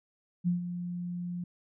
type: tone with ADSR envelope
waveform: sine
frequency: 176.1 Hz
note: F3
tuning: 15 cents sharp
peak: -23 dBFS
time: 0.44-1.44 s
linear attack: 34 ms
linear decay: 130 ms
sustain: -10 dB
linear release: 4 ms
effects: none